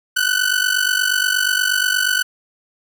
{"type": "ring-modulated tone", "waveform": "sawtooth", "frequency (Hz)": 1496, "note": "F#6", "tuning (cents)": 19, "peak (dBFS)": -9, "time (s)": [0.16, 2.23], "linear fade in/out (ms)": 10, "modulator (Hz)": 24.2, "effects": []}